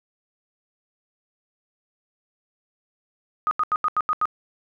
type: tone bursts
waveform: sine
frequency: 1244.5 Hz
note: D#6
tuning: in tune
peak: -18 dBFS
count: 7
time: 3.47-4.255 s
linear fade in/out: 0 ms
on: 41 ms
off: 83 ms
effects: none